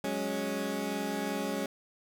20% pulse chord, F# suspended second, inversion none, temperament equal, 185 / 207.7 / 277.2 Hz, F#3 / G#3 / C#4, 0 / 0 / 0 cents, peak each -34 / -30 / -30 dBFS, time 0.04-1.66 s, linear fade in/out 2 ms, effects none

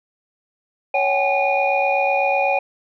sine tone cluster, 557 / 763 / 831 / 2446 Hz, C#5 / G5 / G#5 / D#7, +8 / -47 / +1 / -30 cents, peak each -20 / -20 / -23 / -21 dBFS, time 0.94-2.59 s, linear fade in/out 5 ms, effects tanh soft clip ceiling -7 dBFS

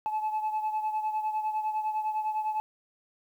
sine beating tone pair, 860 / 869.9 Hz, A5 / A5, -40 / -20 cents, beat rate 9.9 Hz, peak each -27 / -33 dBFS, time 0.06-2.6 s, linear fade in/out 0 ms, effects tanh soft clip ceiling -24 dBFS + 10-bit

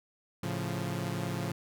sawtooth chord, A augmented, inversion none, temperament equal, 110 / 138.59 / 174.61 Hz, A2 / C#3 / E#3, 0 / 0 / 0 cents, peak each -33 / -33 / -32 dBFS, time 0.43-1.52 s, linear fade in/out 5 ms, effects none

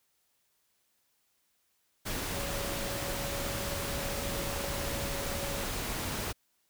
sine tone in noise, 560 Hz, C#5, 18 cents sharp, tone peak -40 dBFS, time 2.33-5.65 s, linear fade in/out 20 ms, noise pink, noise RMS -35 dBFS, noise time 2.05-6.33 s, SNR -8 dB, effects white hiss -74 dBFS RMS until 6.69 s

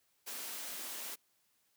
white high-pass noise, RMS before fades -43 dBFS, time 0.26-1.16 s, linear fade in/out 20 ms, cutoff 220 Hz, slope 48 dB/octave, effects white hiss -75 dBFS RMS until 1.76 s + high-pass 60 Hz 12 dB/octave

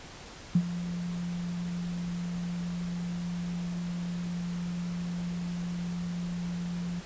sine tone with ADSR envelope, 174.61 Hz, F3, in tune, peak -17 dBFS, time 0.55-7.01 s, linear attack 5 ms, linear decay 65 ms, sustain -14 dB, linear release 20 ms, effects pink hiss -46 dBFS RMS until 7.05 s + resampled to 16000 Hz

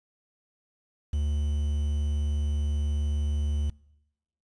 triangle tone with quantisation, 73.42 Hz, D2, in tune, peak -22 dBFS, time 1.13-3.7 s, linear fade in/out 5 ms, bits 8, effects noise-tail reverb RT60 0.9 s tail -24 dB re dry + resampled to 22050 Hz

